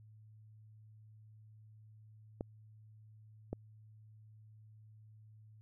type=clicks; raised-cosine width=2 ms; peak=-25 dBFS; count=2; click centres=2.409 / 3.53 s; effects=added 108 Hz sine -56 dBFS peak until 5.61 s